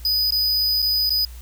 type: tone with dropouts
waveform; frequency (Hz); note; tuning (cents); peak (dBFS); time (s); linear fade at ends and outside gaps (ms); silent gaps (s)
square; 4978; D#8; 0; -18; 0.05-1.25; 2; 0.307-0.322 / 0.82-0.825 / 1.095-1.104
effects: added 60 Hz sine -35 dBFS peak until 1.41 s + white hiss -48 dBFS RMS until 1.41 s